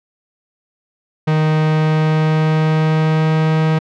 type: tone with pitch glide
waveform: 45% pulse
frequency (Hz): 155.56 to 157.91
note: D#3 to D#3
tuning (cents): 0 to +26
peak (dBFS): -12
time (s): 1.27-3.79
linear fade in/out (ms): 10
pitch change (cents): +26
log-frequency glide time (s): 1.6-3.65
effects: low-pass 3000 Hz 12 dB/octave